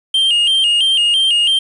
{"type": "tone with vibrato", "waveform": "triangle", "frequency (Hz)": 3000, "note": "F#7", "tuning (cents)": 23, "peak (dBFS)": -9, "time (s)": [0.14, 1.59], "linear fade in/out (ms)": 5, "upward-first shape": "square", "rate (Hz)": 3, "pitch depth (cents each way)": 88, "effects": ["resampled to 24000 Hz", "7-bit"]}